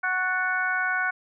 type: harmonic tone with a mistuned harmonic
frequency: 370 Hz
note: F#4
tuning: in tune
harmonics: 2 / 3 / 4 / 5 / 6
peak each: -32 / -33 / -24 / -36 / -34 dBFS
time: 0.03-1.11 s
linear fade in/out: 10 ms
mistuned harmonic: 5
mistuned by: -68 cents
effects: none